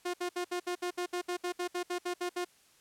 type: tone bursts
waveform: sawtooth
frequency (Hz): 355.8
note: F4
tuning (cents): +32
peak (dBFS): -28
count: 16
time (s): 0.05-2.448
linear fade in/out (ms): 10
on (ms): 88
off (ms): 66
effects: white hiss -64 dBFS RMS until 2.8 s + low-pass 11000 Hz 12 dB/octave